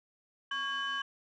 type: tone cluster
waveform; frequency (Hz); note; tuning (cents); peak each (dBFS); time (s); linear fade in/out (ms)
sine; 1115 / 1631 / 3001; C#6 / G#6 / F#7; +10 / -32 / +24; -36 / -34 / -36; 0.51-1.02; 5
effects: tanh soft clip ceiling -27 dBFS